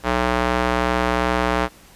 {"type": "tone with band-pass filter", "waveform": "square", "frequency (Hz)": 61.3, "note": "B1", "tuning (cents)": -12, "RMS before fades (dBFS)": -20, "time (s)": [0.03, 1.69], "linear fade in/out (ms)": 50, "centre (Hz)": 1100, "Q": 0.73, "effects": ["pink hiss -48 dBFS RMS until 1.95 s", "resampled to 32000 Hz"]}